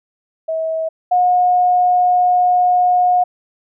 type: tone pair in turn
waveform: sine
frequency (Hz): 644 / 721.5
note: E5 / F#5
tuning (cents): -41 / -44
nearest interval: major second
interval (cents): 197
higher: second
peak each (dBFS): -17 / -10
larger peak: second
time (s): 0.48-0.89 / 1.11-3.24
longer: second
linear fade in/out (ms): 10
effects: none